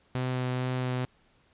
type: tone with vibrato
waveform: sawtooth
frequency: 127.1 Hz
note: C3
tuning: 50 cents flat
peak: -24 dBFS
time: 0.15-1.05 s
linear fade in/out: 0 ms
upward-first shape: sine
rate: 2.2 Hz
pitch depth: 10 cents each way
effects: pink hiss -65 dBFS RMS until 1.53 s + resampled to 8000 Hz